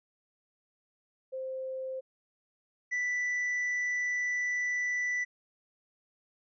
sine / triangle tone pair in turn, 523.3 / 1975.7 Hz, C5 / B6, 0 / 0 cents, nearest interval octave + major seventh, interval 2300 cents, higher second, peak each -34 / -27 dBFS, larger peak second, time 1.32-2.01 / 2.91-5.25 s, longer second, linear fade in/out 20 ms, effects resampled to 16000 Hz

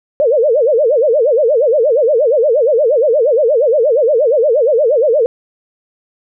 sine tone with vibrato, 523.3 Hz, C5, in tune, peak -8 dBFS, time 0.2-5.26 s, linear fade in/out 0 ms, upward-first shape sine, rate 8.5 Hz, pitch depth 290 cents each way, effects none

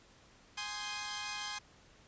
10% pulse chord, Ab major seventh, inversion none, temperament equal, 830.6 / 1046.5 / 1244.5 / 1568 Hz, Ab5 / C6 / Eb6 / G6, 0 / 0 / 0 / 0 cents, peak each -34 / -34 / -39 / -39 dBFS, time 0.57-1.59 s, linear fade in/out 10 ms, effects pink hiss -62 dBFS RMS until 2.07 s + resampled to 16000 Hz

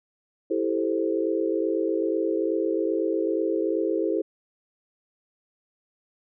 sine chord, A minor seventh, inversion second, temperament equal, 329.6 / 392 / 440 / 523.3 Hz, E4 / G4 / A4 / C5, 0 / 0 / 0 / 0 cents, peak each -26 / -28 / -28 / -30 dBFS, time 0.5-4.22 s, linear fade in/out 10 ms, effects none

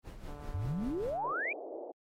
brown noise with tremolo, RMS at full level -42 dBFS, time 0.03-1.2 s, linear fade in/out 50 ms, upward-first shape sine, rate 5.1 Hz, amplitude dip 60%
click train, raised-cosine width 1 ms, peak -37 dBFS, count 152, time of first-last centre 0.28-1.314 s, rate 146 Hz
sine exponential sweep, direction up, 82.41 to 2489 Hz, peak -32 dBFS, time 0.54-1.53 s, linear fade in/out 5 ms
white band-pass noise, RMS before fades -43 dBFS, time 1.23-1.92 s, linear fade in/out 10 ms, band 310 to 710 Hz, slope 48 dB/octave
effects AAC 48 kbps

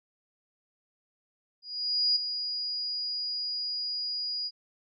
sine tone with ADSR envelope, 4888 Hz, D#8, 32 cents flat, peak -21 dBFS, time 1.62-4.51 s, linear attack 540 ms, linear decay 9 ms, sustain -9 dB, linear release 46 ms, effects none

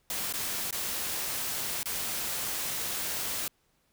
white noise with dropouts, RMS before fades -33 dBFS, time 0.1-3.48 s, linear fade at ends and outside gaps 2 ms, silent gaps 0.326-0.337 / 0.709-0.726 / 1.831-1.857 s, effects pink hiss -71 dBFS RMS until 3.92 s

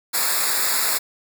white noise with comb filter, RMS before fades -21 dBFS, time 0.13-0.99 s, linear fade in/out 20 ms, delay 0.33 ms, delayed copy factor -1, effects none

